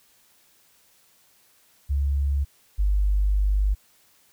sine tone pair in turn, 70 / 49.84 Hz, C#2 / G1, +18 / +29 cents, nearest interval tritone, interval 589 cents, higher first, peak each -20 / -18 dBFS, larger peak second, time 1.89-2.45 / 2.78-3.75 s, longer second, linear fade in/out 20 ms, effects white hiss -60 dBFS RMS until 4.32 s

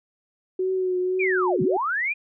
sine tone with vibrato, 370 Hz, F#4, in tune, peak -21 dBFS, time 0.59-1.77 s, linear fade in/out 5 ms, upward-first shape triangle, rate 1.9 Hz, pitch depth 36 cents each way
sine linear two-way sweep, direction down then up, 2489 to 127.9 to 2489 Hz, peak -22 dBFS, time 1.19-2.14 s, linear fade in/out 20 ms, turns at 1.62 s
effects none

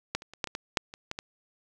clicks, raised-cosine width 0.2 ms, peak -11 / -27 / -28 / -11 / -21 / -16 / -6 / -25 / -16 / -18 dBFS, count 10, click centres 0.15 / 0.221 / 0.336 / 0.442 / 0.473 / 0.551 / 0.772 / 0.939 / 1.114 / 1.189 s, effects none

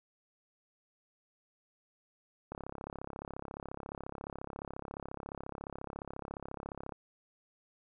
click train, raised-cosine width 1 ms, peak -27 dBFS, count 152, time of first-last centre 2.52-6.922 s, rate 34.3 Hz, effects none

